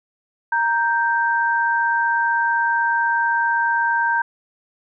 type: tone pair together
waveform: sine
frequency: 932.3 / 1568 Hz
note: A#5 / G6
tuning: 0 / 0 cents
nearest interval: major sixth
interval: 900 cents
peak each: -19 dBFS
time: 0.52-4.22 s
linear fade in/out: 5 ms
effects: none